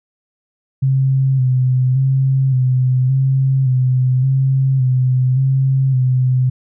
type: tone with vibrato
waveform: sine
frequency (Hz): 130.8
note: C3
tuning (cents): 0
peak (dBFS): -11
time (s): 0.82-6.5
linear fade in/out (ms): 10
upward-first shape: square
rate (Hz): 0.88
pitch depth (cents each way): 38
effects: none